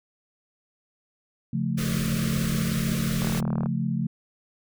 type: chord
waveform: sine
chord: Db augmented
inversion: none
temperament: equal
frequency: 138.59 / 174.61 / 220 Hz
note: Db3 / F3 / A3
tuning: 0 / 0 / 0 cents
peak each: -28 dBFS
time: 1.53-4.07 s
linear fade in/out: 5 ms
type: band-stop noise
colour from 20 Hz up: pink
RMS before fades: -32 dBFS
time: 1.77-3.41 s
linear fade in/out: 20 ms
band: 640 to 1100 Hz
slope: 96 dB/octave
type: click train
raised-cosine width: 1 ms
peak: -19 dBFS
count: 18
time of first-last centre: 3.22-3.659 s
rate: 38.7 Hz
effects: none